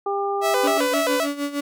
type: harmonic tone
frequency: 399.2 Hz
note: G4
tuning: 32 cents sharp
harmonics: 1 / 2 / 3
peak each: -24 / -25 / -29 dBFS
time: 0.06-0.78 s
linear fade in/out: 5 ms
type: tone with vibrato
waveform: sawtooth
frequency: 572 Hz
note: D5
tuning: 46 cents flat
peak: -16 dBFS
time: 0.41-1.28 s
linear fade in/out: 50 ms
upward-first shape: square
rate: 3.8 Hz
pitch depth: 230 cents each way
type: tone with tremolo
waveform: 35% pulse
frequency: 286.1 Hz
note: D4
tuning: 45 cents flat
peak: -20 dBFS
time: 0.63-1.61 s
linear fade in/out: 10 ms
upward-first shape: sine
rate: 6.5 Hz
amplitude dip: 75%
effects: none